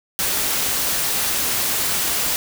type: noise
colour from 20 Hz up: white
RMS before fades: -21 dBFS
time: 0.19-2.36 s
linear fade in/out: 0 ms
effects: none